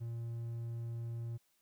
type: tone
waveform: triangle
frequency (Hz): 116.54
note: A#2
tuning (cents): 0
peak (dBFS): -36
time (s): 0-1.38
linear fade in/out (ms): 20
effects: white hiss -75 dBFS RMS until 1.61 s